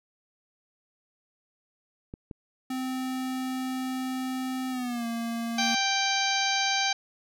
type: clicks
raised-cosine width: 3 ms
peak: -25 dBFS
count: 2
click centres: 2.139 / 2.312 s
type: tone with pitch glide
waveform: square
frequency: 258.6 to 231.7 Hz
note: C4 to A#3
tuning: -20 to -10 cents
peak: -30 dBFS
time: 2.7-5.75 s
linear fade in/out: 5 ms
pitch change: -190 cents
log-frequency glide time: 4.7-5.06 s
type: harmonic tone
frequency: 784 Hz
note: G5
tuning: in tune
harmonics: 1 / 2 / 3 / 4 / 5 / 6 / 7 / 8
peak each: -29 / -32 / -31 / -33 / -32 / -33 / -39 / -34 dBFS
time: 5.58-6.93 s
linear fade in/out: 5 ms
effects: none